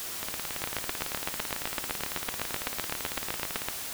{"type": "two click trains", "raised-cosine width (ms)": 0.3, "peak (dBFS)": [-17, -12], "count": [62, 25], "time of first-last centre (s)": [[0.23, 3.619], [0.64, 3.686]], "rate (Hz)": [18, 7.88], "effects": ["white hiss -37 dBFS RMS until 3.93 s"]}